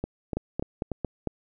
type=two click trains; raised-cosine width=2 ms; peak=-14 / -16 dBFS; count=5 / 4; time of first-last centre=0.37-1.273 / 0.04-0.917 s; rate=4.43 / 3.42 Hz; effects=none